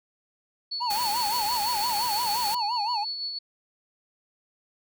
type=tone with tremolo; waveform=sine; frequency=4420 Hz; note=C#8; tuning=6 cents flat; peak=-28 dBFS; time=0.71-3.39 s; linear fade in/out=10 ms; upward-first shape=sine; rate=6.4 Hz; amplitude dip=40%
type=tone with vibrato; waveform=triangle; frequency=897 Hz; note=A5; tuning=33 cents sharp; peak=-24 dBFS; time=0.8-3.05 s; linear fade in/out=20 ms; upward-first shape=sine; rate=5.8 Hz; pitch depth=170 cents each way
type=noise; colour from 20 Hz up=white; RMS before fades=-33 dBFS; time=0.9-2.55 s; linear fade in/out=5 ms
effects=none